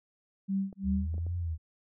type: tone with tremolo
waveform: sine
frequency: 194.5 Hz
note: G3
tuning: 13 cents flat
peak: -26 dBFS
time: 0.48-1.17 s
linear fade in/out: 20 ms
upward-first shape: sine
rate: 2.8 Hz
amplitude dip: 100%
type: clicks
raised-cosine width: 2 ms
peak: -35 dBFS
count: 4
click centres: 0.728 / 1.142 / 1.181 / 1.266 s
type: linear two-way sweep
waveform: sine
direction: up then down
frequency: 73.1 to 88.6 to 77.5 Hz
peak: -30 dBFS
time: 0.83-1.58 s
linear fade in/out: 50 ms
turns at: 1.37 s
effects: none